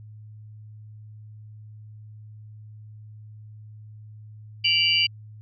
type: tone cluster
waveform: sine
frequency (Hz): 2331 / 2800 / 2966 / 4671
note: D7 / F7 / F#7 / D8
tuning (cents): -14 / +4 / +4 / -10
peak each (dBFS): -26 / -22 / -23 / -25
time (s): 4.64-5.07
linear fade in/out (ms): 10
effects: added 107 Hz sine -41 dBFS peak until 5.41 s